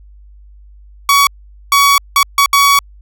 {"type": "tone bursts at uneven times", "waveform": "sawtooth", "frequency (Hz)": 1127, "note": "C#6", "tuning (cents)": 28, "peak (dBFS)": -3, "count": 5, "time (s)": [[1.09, 1.27], [1.72, 1.98], [2.16, 2.23], [2.38, 2.46], [2.53, 2.79]], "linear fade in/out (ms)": 2, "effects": ["added 50 Hz sine -37 dBFS peak until 3.01 s"]}